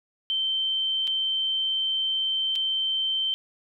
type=tone with dropouts; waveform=sine; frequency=3109 Hz; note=G7; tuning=15 cents flat; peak=-23 dBFS; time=0.3-3.34 s; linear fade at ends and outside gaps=0 ms; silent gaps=1.072-1.076 / 2.555-2.559 s; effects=none